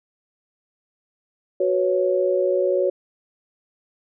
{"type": "chord", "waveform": "sine", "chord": "F# suspended fourth", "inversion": "none", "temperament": "equal", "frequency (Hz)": [370, 493.9, 554.4], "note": ["F#4", "B4", "C#5"], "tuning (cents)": [0, 0, 0], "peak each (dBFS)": [-21, -26, -20], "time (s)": [1.6, 2.9], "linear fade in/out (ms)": 5, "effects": []}